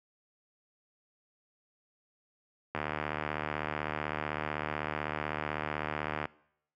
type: click train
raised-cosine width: 0.5 ms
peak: -17 dBFS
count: 267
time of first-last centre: 2.75-6.255 s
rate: 75.9 Hz
effects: noise-tail reverb RT60 0.7 s tail -22 dB re dry + high-pass 80 Hz 12 dB/octave